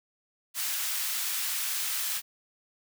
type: high-pass noise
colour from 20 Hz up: white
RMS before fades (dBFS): -31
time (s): 0.54-2.22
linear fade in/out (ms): 50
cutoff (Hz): 1300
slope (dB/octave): 12
effects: none